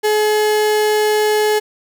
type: tone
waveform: 35% pulse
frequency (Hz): 425.1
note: G#4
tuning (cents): +40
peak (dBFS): -11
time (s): 0.03-1.6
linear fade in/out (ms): 20
effects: none